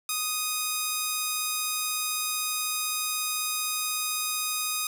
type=tone; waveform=5% pulse; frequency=1244.5 Hz; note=D#6; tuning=in tune; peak=-15 dBFS; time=0.09-4.87 s; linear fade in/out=2 ms; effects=none